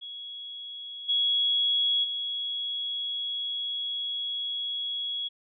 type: tone with level steps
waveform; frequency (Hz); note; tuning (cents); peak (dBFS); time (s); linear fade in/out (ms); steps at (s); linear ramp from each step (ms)
sine; 3339; G#7; +9; -37 / -22 / -29; 0.01-5.29; 20; 1.08 / 2.03; 20
effects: none